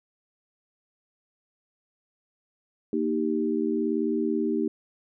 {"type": "chord", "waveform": "sine", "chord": "Eb major", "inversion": "second", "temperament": "equal", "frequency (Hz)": [233.1, 311.1, 392], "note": ["Bb3", "Eb4", "G4"], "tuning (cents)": [0, 0, 0], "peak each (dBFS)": [-28, -27, -28], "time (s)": [2.93, 4.68], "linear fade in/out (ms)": 2, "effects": []}